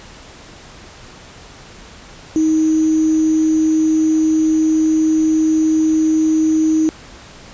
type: tone with sample-and-hold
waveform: sine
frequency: 315.2 Hz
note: D#4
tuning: 23 cents sharp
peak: -11 dBFS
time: 2.36-6.89 s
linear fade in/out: 0 ms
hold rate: 6300 Hz
effects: pink hiss -39 dBFS RMS until 7.53 s + resampled to 16000 Hz